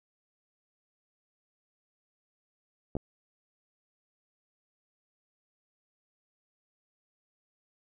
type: clicks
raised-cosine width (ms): 2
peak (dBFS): -20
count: 2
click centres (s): 2.953 / 2.967
effects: none